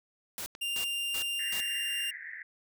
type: noise bursts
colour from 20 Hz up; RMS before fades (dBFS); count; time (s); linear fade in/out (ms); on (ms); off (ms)
white; -38; 4; 0.38-1.604; 0; 81; 300
type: click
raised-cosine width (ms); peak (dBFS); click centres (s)
0.2; -27; 0.551
type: tone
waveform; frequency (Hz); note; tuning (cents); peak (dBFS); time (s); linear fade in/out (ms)
45% pulse; 2794; F7; 0; -31; 0.61-2.11; 10
type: band-pass noise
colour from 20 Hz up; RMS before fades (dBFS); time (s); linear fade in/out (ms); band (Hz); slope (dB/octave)
white; -43; 1.39-2.43; 5; 1700 to 2000; 96
effects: none